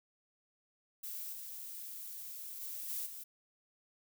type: noise with level steps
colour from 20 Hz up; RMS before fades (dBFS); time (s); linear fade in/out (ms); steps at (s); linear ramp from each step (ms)
violet; -43 / -46 / -43 / -39 / -47; 1.03-3.24; 10; 1.32 / 2.6 / 2.88 / 3.05; 20
effects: none